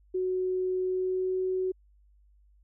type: tone with pitch glide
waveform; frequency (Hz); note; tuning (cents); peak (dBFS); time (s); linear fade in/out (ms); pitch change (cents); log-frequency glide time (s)
sine; 370 to 372.8; F#4 to F#4; 0 to +13; -26; 0.14-1.72; 10; +13; 0.81-1.4
effects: added 50 Hz sine -58 dBFS peak until 2.63 s